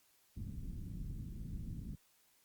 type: low-pass noise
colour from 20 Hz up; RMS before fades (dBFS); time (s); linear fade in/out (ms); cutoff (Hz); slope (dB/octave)
pink; -44; 0.36-1.96; 10; 220; 24
effects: white hiss -71 dBFS RMS until 2.44 s + Opus 48 kbps